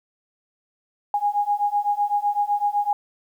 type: beating tone pair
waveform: sine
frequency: 818 / 825.9 Hz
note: G#5 / G#5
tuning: -26 / -10 cents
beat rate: 7.9 Hz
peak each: -23 / -22 dBFS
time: 1.14-2.93 s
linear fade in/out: 2 ms
effects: 9-bit